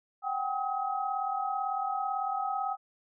sine tone cluster, 754 / 792 / 1271 Hz, F#5 / G5 / D#6, +32 / +18 / +36 cents, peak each -35 / -32 / -34 dBFS, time 0.22-2.77 s, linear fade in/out 50 ms, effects none

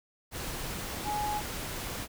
sine tone in noise, 837 Hz, G#5, 13 cents sharp, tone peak -30 dBFS, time 1.04-1.42 s, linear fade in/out 50 ms, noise pink, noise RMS -37 dBFS, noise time 0.31-2.08 s, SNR +4 dB, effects none

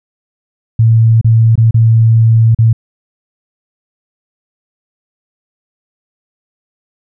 sine tone with dropouts, 113.2 Hz, A2, 50 cents sharp, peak -4 dBFS, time 0.79-2.73 s, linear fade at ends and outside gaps 5 ms, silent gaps 1.213-1.245 / 1.556-1.577 / 1.71-1.743 / 2.548-2.587 s, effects none

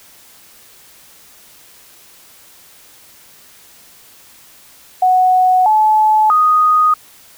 sine tone with pitch steps, 739 / 862 / 1243 Hz, F#5 / A5 / D#6, -2 / -36 / -2 cents, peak -8 dBFS, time 5.02-6.94 s, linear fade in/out 5 ms, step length 640 ms, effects white hiss -44 dBFS RMS until 7.37 s

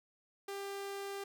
sawtooth tone, 396.9 Hz, G4, 22 cents sharp, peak -36 dBFS, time 0.48-1.24 s, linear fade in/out 5 ms, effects none

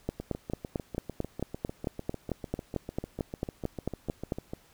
two click trains, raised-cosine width 2 ms, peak -22 / -16 dBFS, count 30 / 20, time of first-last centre 0.2-4.535 / 0.09-4.322 s, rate 6.69 / 4.49 Hz, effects pink hiss -61 dBFS RMS until 4.73 s

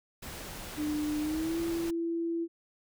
pink noise, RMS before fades -42 dBFS, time 0.22-1.91 s, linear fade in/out 10 ms
sine tone with pitch glide, 300 to 334.8 Hz, D4 to E4, +37 to +27 cents, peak -29 dBFS, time 0.76-2.48 s, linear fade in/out 50 ms, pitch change +190 cents, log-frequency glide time 1.2-1.59 s
effects none

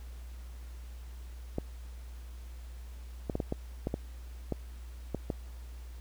clicks, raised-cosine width 2 ms, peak -18 dBFS, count 10, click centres 1.584 / 3.298 / 3.354 / 3.402 / 3.524 / 3.871 / 3.941 / 4.523 / 5.147 / 5.302 s, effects added 60 Hz sine -42 dBFS peak until 6 s + pink hiss -59 dBFS RMS until 6 s

